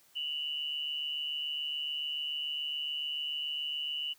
sine tone pair together, 2813 / 2960 Hz, F7 / F#7, +12 / 0 cents, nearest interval minor second, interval 88 cents, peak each -39 / -34 dBFS, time 0.15-4.14 s, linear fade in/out 20 ms, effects white hiss -64 dBFS RMS until 4.18 s

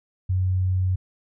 sine tone, 92.7 Hz, F#2, 4 cents sharp, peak -19 dBFS, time 0.29-0.96 s, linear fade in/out 10 ms, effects none

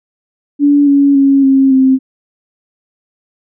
sine tone with pitch steps, 287.4 / 281.2 / 275.1 / 269.1 / 263.2 Hz, D4 / C#4 / C#4 / C4 / C4, -37 / +25 / -13 / +49 / +10 cents, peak -5 dBFS, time 0.59-1.99 s, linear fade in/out 50 ms, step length 280 ms, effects none

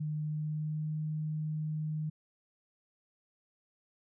sine tone with pitch glide, 152.2 to 154.32 Hz, D#3 to D#3, -38 to -14 cents, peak -32 dBFS, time 0-2.1 s, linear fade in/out 10 ms, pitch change +24 cents, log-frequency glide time 0.24-0.95 s, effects none

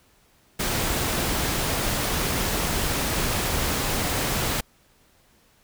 pink noise, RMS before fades -25 dBFS, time 0.59-4.61 s, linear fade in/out 10 ms, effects pink hiss -60 dBFS RMS until 5.63 s

